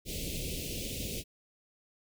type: band-stop noise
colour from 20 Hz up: pink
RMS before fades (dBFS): -37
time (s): 0.05-1.24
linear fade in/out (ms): 50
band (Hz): 570 to 2400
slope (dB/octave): 48
effects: none